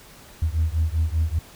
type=beating tone pair; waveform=sine; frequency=77.78 / 82.88 Hz; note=D#2 / E2; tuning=0 / +10 cents; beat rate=5.1 Hz; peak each=-21 / -22 dBFS; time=0.42-1.39 s; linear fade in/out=5 ms; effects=tanh soft clip ceiling -14 dBFS + pink hiss -47 dBFS RMS until 1.55 s